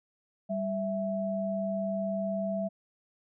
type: tone pair together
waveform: sine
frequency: 196.08 / 660 Hz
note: G3 / E5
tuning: +1 / +2 cents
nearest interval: octave + major sixth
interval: 2101 cents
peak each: -32 / -31 dBFS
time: 0.49-2.69 s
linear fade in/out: 20 ms
effects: none